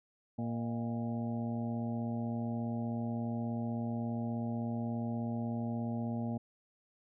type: harmonic tone with a mistuned harmonic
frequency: 116.54 Hz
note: A#2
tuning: in tune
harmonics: 1 / 2 / 3 / 4 / 5 / 6 / 7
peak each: -38 / -35 / -51 / -50 / -47 / -49 / -49 dBFS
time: 0.38-6.38 s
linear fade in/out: 10 ms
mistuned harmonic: 5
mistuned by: +62 cents
effects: none